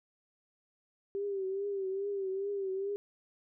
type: tone with vibrato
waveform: sine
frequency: 392 Hz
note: G4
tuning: in tune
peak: -32 dBFS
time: 1.15-2.96 s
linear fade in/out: 0 ms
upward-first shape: triangle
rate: 2.4 Hz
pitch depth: 74 cents each way
effects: none